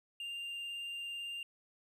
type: tone with vibrato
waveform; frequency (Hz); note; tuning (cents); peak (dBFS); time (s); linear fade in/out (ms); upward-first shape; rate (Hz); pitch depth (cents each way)
triangle; 2794; F7; 0; -38; 0.2-1.43; 2; triangle; 18; 11
effects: none